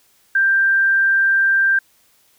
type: tone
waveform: sine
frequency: 1580 Hz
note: G6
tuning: 13 cents sharp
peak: -12 dBFS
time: 0.35-1.79 s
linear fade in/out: 5 ms
effects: white hiss -57 dBFS RMS until 2.38 s